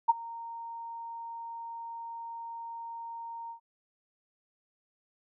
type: tone with ADSR envelope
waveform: sine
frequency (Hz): 925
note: A#5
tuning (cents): -14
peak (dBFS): -16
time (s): 0.08-3.6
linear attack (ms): 17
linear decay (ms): 25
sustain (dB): -22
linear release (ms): 100
effects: none